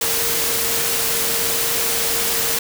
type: tone in noise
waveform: sine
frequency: 461.5 Hz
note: A#4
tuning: 17 cents flat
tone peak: -30 dBFS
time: 0.01-2.59 s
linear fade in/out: 5 ms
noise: white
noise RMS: -20 dBFS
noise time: 0.01-2.59 s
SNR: -13 dB
effects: none